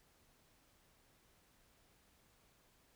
silence, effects pink hiss -71 dBFS RMS until 2.95 s

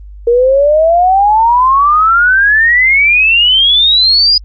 sine exponential sweep, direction up, 464.3 to 4978 Hz, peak -5 dBFS, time 0.27-4.38 s, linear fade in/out 5 ms, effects added 50 Hz sine -28 dBFS peak until 4.44 s + Opus 24 kbps

